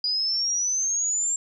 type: exponential sweep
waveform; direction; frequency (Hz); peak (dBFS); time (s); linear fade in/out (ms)
sine; up; 4883 to 7459; -22; 0.04-1.36; 2
effects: none